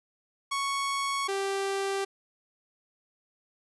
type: tone pair in turn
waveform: sawtooth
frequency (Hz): 1108.7 / 392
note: C#6 / G4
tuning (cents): 0 / 0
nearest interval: octave + tritone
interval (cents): 1800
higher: first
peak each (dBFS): -24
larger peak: neither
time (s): 0.51-1.28 / 1.28-2.05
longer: neither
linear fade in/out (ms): 10
effects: resampled to 24000 Hz